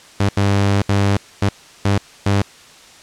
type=tone bursts at uneven times; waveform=sawtooth; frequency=99.9 Hz; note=G2; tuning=33 cents sharp; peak=-9 dBFS; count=6; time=0.2-0.29 / 0.37-0.82 / 0.89-1.17 / 1.42-1.49 / 1.85-1.98 / 2.26-2.42 s; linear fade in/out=5 ms; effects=white hiss -43 dBFS RMS until 3.02 s + low-pass 7000 Hz 12 dB/octave